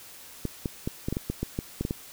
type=clicks; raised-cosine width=3 ms; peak=-15 dBFS; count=12; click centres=0.453 / 0.658 / 0.875 / 1.085 / 1.126 / 1.169 / 1.3 / 1.43 / 1.589 / 1.81 / 1.851 / 1.909 s; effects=white hiss -47 dBFS RMS until 2.12 s